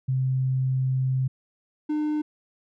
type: tone pair in turn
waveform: sine / triangle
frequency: 130.7 / 302.4 Hz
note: C3 / D#4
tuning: -1 / -49 cents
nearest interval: octave + minor third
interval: 1452 cents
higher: second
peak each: -21 dBFS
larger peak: neither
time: 0.08-1.28 / 1.89-2.22 s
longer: first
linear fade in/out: 10 ms
effects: none